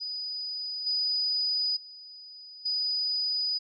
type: tone with level steps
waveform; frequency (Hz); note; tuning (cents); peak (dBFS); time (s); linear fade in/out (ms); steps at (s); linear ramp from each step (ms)
sine; 4962; D#8; -6; -32 / -25 / -44 / -26; 0-3.59; 20; 0.86 / 1.76 / 2.65; 10
effects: none